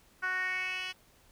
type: tone with band-pass filter sweep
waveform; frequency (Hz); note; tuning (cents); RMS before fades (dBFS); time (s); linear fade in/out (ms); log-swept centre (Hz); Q
10% pulse; 370; F#4; 0; -34; 0.22-0.93; 20; 1500 to 3300; 4.3
effects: pink hiss -63 dBFS RMS until 1.31 s